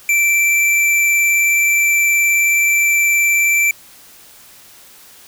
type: tone with vibrato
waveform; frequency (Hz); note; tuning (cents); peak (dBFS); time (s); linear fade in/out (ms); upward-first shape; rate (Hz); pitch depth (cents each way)
square; 2339; D7; -8; -12; 0.09-3.71; 2; sine; 19; 9
effects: white hiss -43 dBFS RMS until 5.27 s